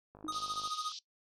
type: click train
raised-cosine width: 1 ms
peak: -39 dBFS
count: 28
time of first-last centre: 0.15-0.675 s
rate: 51.4 Hz
type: tone with exponential decay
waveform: sine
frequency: 311.1 Hz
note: D#4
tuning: in tune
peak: -36 dBFS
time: 0.24-0.42 s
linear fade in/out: 5 ms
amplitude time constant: 38 ms
type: tone with tremolo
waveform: square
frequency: 1244.5 Hz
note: D#6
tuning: in tune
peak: -34 dBFS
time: 0.28-0.92 s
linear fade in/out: 2 ms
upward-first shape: sine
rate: 14 Hz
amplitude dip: 80%
type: band-pass noise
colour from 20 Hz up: pink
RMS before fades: -45 dBFS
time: 0.32-0.99 s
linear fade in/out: 2 ms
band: 3300 to 5700 Hz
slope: 48 dB/octave
effects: noise-tail reverb RT60 0.1 s tail -18 dB re dry + low-pass 9000 Hz 12 dB/octave